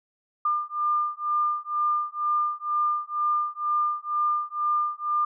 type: beating tone pair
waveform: sine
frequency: 1200 / 1202.1 Hz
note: D6 / D6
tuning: +37 / +40 cents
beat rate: 2.1 Hz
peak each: -26 dBFS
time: 0.45-5.25 s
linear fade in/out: 5 ms
effects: none